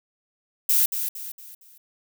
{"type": "noise with echo", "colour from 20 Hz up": "violet", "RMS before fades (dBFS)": -19, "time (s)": [0.69, 0.86], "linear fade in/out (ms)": 5, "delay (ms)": 230, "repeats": 4, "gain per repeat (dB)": -8, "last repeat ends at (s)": 1.78, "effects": []}